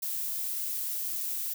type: noise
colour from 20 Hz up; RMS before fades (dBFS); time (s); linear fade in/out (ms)
violet; -33; 0.02-1.54; 10
effects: none